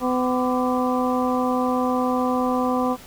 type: harmonic tone with a mistuned harmonic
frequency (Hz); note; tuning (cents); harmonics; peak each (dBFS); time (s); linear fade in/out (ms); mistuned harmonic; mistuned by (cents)
252.3; B3; +37; 1 / 2 / 3 / 4 / 5; -22 / -25 / -27 / -28 / -29; 0-2.97; 50; 5; -120
effects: pink hiss -44 dBFS RMS until 3.06 s